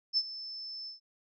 sine tone with ADSR envelope, 5274 Hz, E8, in tune, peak -23 dBFS, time 0.13-1 s, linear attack 43 ms, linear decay 50 ms, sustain -16 dB, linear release 130 ms, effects none

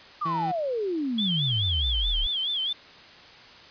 sine exponential sweep, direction down, 1245 to 31.85 Hz, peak -25 dBFS, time 0.21-2.27 s, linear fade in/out 10 ms
30% pulse tone, 165.2 Hz, E3, 4 cents sharp, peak -28 dBFS, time 0.25-0.52 s, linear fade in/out 10 ms
sine tone with vibrato, 3301 Hz, G#7, 11 cents flat, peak -25 dBFS, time 1.18-2.73 s, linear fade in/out 5 ms, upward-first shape sine, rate 4.7 Hz, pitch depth 130 cents each way
effects white hiss -48 dBFS RMS until 3.7 s + resampled to 11025 Hz

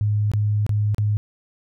sine tone with dropouts, 104.8 Hz, G#2, 16 cents sharp, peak -17 dBFS, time 0.01-1.17 s, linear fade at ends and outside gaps 0 ms, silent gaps 0.316-0.336 / 0.665-0.693 / 0.946-0.982 s, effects none

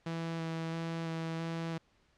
sawtooth tone with vibrato, 164.3 Hz, E3, 5 cents flat, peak -31 dBFS, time 0.06-1.78 s, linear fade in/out 5 ms, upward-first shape square, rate 1.5 Hz, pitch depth 10 cents each way, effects pink hiss -70 dBFS RMS until 2.17 s + low-pass 5000 Hz 12 dB/octave

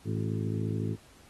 harmonic tone with a mistuned harmonic, 53.9 Hz, A1, 35 cents flat, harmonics 2 / 3 / 4 / 5 / 6 / 7 / 8, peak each -31 / -35 / -37 / -39 / -41 / -42 / -43 dBFS, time 0.04-0.97 s, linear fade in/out 50 ms, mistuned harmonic 6, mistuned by +56 cents, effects pink hiss -58 dBFS RMS until 1.29 s + AAC 32 kbps

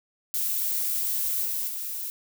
violet noise with level steps, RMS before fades -27 / -29 / -33 dBFS, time 0.34-2.1 s, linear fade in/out 0 ms, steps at 1.44 / 1.67 s, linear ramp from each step 20 ms, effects none

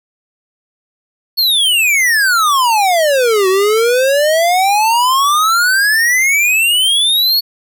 square exponential two-way sweep, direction down then up, 4435 to 370 to 4435 Hz, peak -10 dBFS, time 1.37-7.41 s, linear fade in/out 20 ms, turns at 3.48 s, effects none

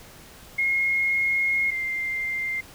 sine tone pair in turn, 2152 / 2096 Hz, C7 / C7, +48 / +2 cents, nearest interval unison, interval 46 cents, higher first, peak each -20 / -25 dBFS, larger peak first, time 0.58-1.71 / 1.71-2.61 s, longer first, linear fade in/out 10 ms, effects pink hiss -47 dBFS RMS until 2.74 s

